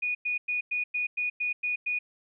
sine tone bursts, 2463 Hz, D#7, 18 cents flat, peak -26 dBFS, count 9, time 0.02-1.99 s, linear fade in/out 10 ms, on 130 ms, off 100 ms, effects none

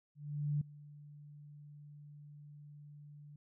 sine tone with ADSR envelope, 146.83 Hz, D3, in tune, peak -30 dBFS, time 0.15-3.36 s, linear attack 460 ms, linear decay 5 ms, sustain -21 dB, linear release 4 ms, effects none

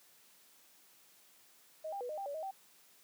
sine tone with pitch steps, 629 / 796 / 490.9 / 613 / 789 / 570 / 632 / 775 Hz, D#5 / G5 / B4 / D#5 / G5 / C#5 / D#5 / G5, +19 / +26 / -10 / -26 / +11 / +48 / +27 / -20 cents, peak -38 dBFS, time 1.84-2.512 s, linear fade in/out 10 ms, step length 84 ms, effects white hiss -64 dBFS RMS until 3.03 s + high-pass 150 Hz 12 dB/octave

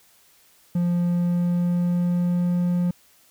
triangle tone with pitch glide, 174.61 to 176.43 Hz, F3 to F3, 0 to +18 cents, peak -17 dBFS, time 0.75-2.91 s, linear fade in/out 5 ms, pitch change +18 cents, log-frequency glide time 1.08-2.62 s, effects white hiss -57 dBFS RMS until 3.3 s

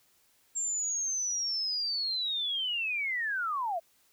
sine linear sweep, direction down, 7440 to 630 Hz, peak -29 dBFS, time 0.55-3.8 s, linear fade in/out 20 ms, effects white hiss -67 dBFS RMS until 4.12 s

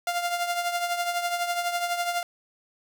sawtooth tone with tremolo, 698.5 Hz, F5, in tune, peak -19 dBFS, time 0.07-2.23 s, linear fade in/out 2 ms, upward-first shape triangle, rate 12 Hz, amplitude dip 65%, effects none

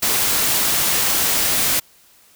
white noise, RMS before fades -18 dBFS, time 0.02-1.8 s, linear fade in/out 10 ms, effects white hiss -52 dBFS RMS until 2.35 s

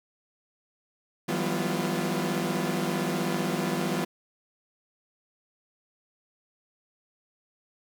sawtooth tone cluster, 161.6 / 182.8 / 198.3 / 247.2 / 345.5 Hz, E3 / F#3 / G3 / B3 / F4, -34 / -21 / +20 / +2 / -19 cents, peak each -29 dBFS, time 1.28-4.05 s, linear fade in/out 10 ms, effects 9-bit

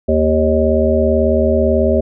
harmonic tone with a mistuned harmonic, 78.2 Hz, D#2, 9 cents sharp, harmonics 1 / 3 / 5 / 7 / 8, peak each -17 / -17 / -17 / -17 / -17 dBFS, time 0.08-2.01 s, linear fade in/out 10 ms, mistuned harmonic 1, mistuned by -38 cents, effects none

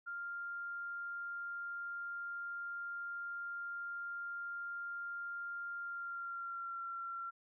sine tone with pitch glide, 1396.9 to 1367.4 Hz, F6 to F6, 0 to -37 cents, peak -40 dBFS, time 0.06-7.31 s, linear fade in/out 20 ms, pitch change -37 cents, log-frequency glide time 5.79-6.82 s, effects none

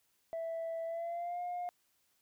sine tone with pitch glide, 659.3 to 710.7 Hz, E5 to F5, 0 to +30 cents, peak -34 dBFS, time 0.33-1.69 s, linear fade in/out 0 ms, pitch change +130 cents, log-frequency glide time 0.85-1.41 s, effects tanh soft clip ceiling -34 dBFS + white hiss -75 dBFS RMS until 2.21 s

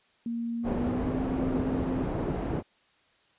sine tone with pitch glide, 233.1 to 260.1 Hz, A#3 to C4, 0 to -10 cents, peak -29 dBFS, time 0.26-2.05 s, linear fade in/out 2 ms, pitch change +190 cents, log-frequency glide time 0.59-1.18 s
white low-pass noise, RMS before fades -31 dBFS, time 0.63-2.63 s, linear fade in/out 50 ms, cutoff 410 Hz, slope 12 dB/octave
effects white hiss -65 dBFS RMS until 3.38 s + resampled to 8000 Hz

